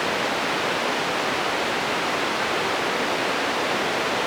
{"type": "band-pass noise", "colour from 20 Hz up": "pink", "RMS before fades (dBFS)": -24, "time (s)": [0, 4.26], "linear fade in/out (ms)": 0, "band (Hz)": [330, 3300], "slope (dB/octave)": 12, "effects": []}